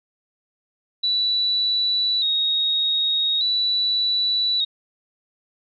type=tone with vibrato; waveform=sine; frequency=3852 Hz; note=B7; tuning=44 cents flat; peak=-18 dBFS; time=1.03-4.65 s; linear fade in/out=10 ms; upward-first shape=square; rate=0.42 Hz; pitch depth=44 cents each way; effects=none